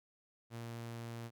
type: tone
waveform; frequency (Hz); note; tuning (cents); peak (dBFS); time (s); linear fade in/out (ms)
sawtooth; 116.54; A#2; 0; -39; 0.5-1.31; 50
effects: none